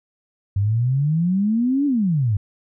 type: exponential two-way sweep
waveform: sine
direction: up then down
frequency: 96.1 to 293.7 to 96.1 Hz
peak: -16 dBFS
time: 0.56-2.37 s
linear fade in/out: 5 ms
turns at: 1.86 s
effects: none